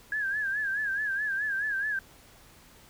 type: tone with vibrato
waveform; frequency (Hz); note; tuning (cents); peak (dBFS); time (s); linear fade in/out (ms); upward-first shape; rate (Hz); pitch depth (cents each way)
sine; 1646; G#6; -16; -27; 0.12-1.99; 2; sine; 4.7; 97
effects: pink hiss -55 dBFS RMS until 2.89 s